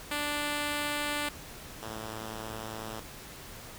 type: tone pair in turn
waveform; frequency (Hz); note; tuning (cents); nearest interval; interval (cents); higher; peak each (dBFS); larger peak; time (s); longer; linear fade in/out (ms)
5% pulse; 293.7 / 110.01; D4 / A2; 0 / 0; octave + perfect fourth; 1700; first; -19 / -27; first; 0.11-1.29 / 1.82-3; neither; 5
effects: pink hiss -46 dBFS RMS until 3.78 s